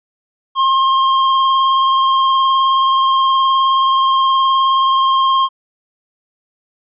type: tone with vibrato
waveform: square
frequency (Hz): 1066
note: C6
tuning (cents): +32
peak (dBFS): -11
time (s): 0.55-5.49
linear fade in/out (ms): 50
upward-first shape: sine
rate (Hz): 19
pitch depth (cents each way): 15
effects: resampled to 8000 Hz